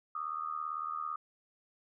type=tone with amplitude modulation; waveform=sine; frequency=1232 Hz; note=D#6; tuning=17 cents flat; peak=-31 dBFS; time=0.15-1.16 s; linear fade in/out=5 ms; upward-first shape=sine; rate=77.9 Hz; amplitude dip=85%; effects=none